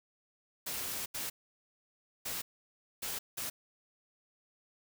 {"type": "noise bursts at uneven times", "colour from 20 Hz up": "white", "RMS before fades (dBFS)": -38, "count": 5, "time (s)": [[0.66, 1.06], [1.14, 1.3], [2.25, 2.42], [3.02, 3.19], [3.37, 3.5]], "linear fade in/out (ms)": 10, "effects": []}